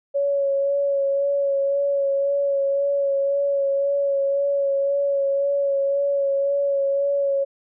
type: tone with vibrato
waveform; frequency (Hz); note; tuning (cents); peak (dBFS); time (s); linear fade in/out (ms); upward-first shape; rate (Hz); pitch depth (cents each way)
sine; 558; C#5; +11; -18; 0.14-7.45; 20; sine; 1.9; 19
effects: none